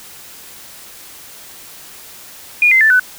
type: tone with pitch steps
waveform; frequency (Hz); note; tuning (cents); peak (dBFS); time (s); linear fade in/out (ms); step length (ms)
sine; 2436 / 2072 / 1762.8 / 1499.5; D#7 / C7 / A6 / F#6; -37 / -17 / +3 / +23; -7; 2.62-2.996; 2; 94
effects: white hiss -37 dBFS RMS until 3.18 s